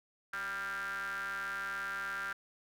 square ring-modulated tone, 101.9 Hz, G#2, 32 cents flat, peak -34 dBFS, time 0.33-2.33 s, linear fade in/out 5 ms, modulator 1490 Hz, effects none

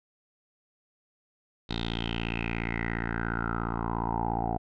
10% pulse tone with low-pass filter sweep, 57.1 Hz, A#1, 35 cents flat, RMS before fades -31 dBFS, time 1.69-4.58 s, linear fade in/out 10 ms, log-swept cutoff 3900 to 710 Hz, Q 7.1, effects none

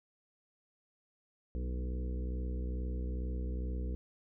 harmonic tone with a mistuned harmonic, 62.3 Hz, B1, 16 cents sharp, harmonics 1 / 2 / 3 / 4 / 5 / 6 / 7 / 8, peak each -34 / -49 / -46 / -50 / -49 / -55 / -51 / -53 dBFS, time 1.55-3.95 s, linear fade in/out 0 ms, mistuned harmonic 4, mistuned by -38 cents, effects none

